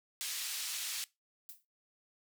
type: band-pass noise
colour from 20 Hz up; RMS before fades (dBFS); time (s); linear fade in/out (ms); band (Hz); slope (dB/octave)
pink; -39; 0.21-1.04; 0; 3100 to 14000; 12
type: noise with exponential decay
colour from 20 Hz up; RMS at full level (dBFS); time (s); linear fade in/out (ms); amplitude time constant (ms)
violet; -44; 1.49-1.65; 2; 33
effects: noise-tail reverb RT60 0.2 s tail -20 dB re dry